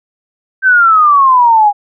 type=exponential sweep; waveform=sine; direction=down; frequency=1568 to 807 Hz; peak=-4 dBFS; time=0.62-1.73 s; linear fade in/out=50 ms; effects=none